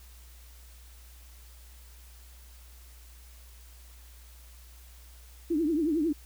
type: tone with vibrato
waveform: sine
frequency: 314.9 Hz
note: D#4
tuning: 21 cents sharp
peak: -24 dBFS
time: 5.5-6.13 s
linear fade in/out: 10 ms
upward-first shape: triangle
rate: 11 Hz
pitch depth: 180 cents each way
effects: added 60 Hz sine -49 dBFS peak until 6.25 s + white hiss -57 dBFS RMS until 6.25 s